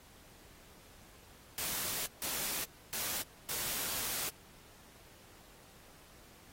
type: noise bursts at uneven times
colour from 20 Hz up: white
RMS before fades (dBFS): -37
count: 4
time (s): 1.58-2.06 / 2.22-2.64 / 2.93-3.22 / 3.49-4.29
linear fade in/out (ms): 0
effects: pink hiss -59 dBFS RMS until 6.52 s + AAC 48 kbps